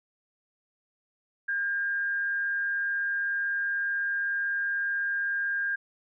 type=tone with frequency modulation; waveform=sine; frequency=1609 Hz; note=G6; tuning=45 cents sharp; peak=-26 dBFS; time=1.48-5.76 s; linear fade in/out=10 ms; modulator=131 Hz; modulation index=0.28; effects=none